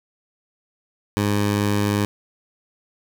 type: tone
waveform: 15% pulse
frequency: 102.7 Hz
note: G#2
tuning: 19 cents flat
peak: -12 dBFS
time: 1.17-2.05 s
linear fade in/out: 0 ms
effects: none